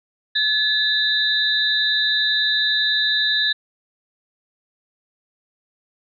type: tone cluster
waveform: sine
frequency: 1716 / 3674 / 3962 Hz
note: A6 / A#7 / B7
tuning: -44 / -26 / +5 cents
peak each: -21 dBFS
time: 0.35-3.53 s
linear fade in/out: 10 ms
effects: none